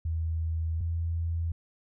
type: tone pair in turn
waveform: sine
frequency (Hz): 81.2 / 83.34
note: E2 / E2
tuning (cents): -26 / +19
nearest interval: unison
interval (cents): 45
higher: second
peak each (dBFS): -27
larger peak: neither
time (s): 0.05-0.81 / 0.81-1.52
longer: first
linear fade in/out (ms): 5
effects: none